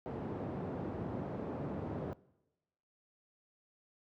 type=band-pass noise; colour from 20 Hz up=pink; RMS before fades=-40 dBFS; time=0.06-2.13 s; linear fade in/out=0 ms; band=110 to 620 Hz; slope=12 dB/octave; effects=noise-tail reverb RT60 1.0 s tail -22 dB re dry + high-pass 60 Hz 12 dB/octave